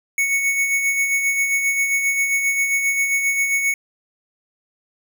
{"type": "tone with tremolo", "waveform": "square", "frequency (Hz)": 2217, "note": "C#7", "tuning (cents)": 0, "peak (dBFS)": -16, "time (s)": [0.18, 3.74], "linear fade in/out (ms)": 2, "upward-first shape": "sine", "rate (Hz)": 7.5, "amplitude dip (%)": 45, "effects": []}